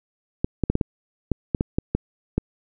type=clicks; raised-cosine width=3 ms; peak=-7 dBFS; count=11; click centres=0.445 / 0.637 / 0.7 / 0.754 / 0.812 / 1.317 / 1.548 / 1.609 / 1.785 / 1.95 / 2.38 s; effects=none